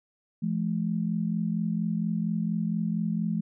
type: tone pair together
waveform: sine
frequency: 170.3 / 214.6 Hz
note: F3 / A3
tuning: -43 / -43 cents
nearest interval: major third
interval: 400 cents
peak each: -28 dBFS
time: 0.42-3.41 s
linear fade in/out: 10 ms
effects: none